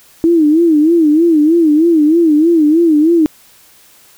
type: tone with vibrato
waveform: sine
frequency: 318.7 Hz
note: D#4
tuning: 42 cents sharp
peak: -6 dBFS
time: 0.24-3.26 s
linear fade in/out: 0 ms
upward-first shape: sine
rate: 3.2 Hz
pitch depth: 130 cents each way
effects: white hiss -45 dBFS RMS until 4.17 s